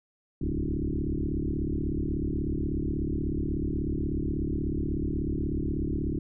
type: tone with frequency modulation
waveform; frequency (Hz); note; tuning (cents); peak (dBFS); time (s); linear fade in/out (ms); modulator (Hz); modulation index
sine; 123.47; B2; 0; -26; 0.41-6.19; 5; 36.4; 6.2
effects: none